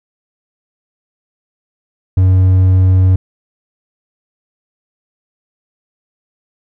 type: tone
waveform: triangle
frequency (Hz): 93.2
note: F#2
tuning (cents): +13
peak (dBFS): -4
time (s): 2.17-3.16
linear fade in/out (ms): 5
effects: none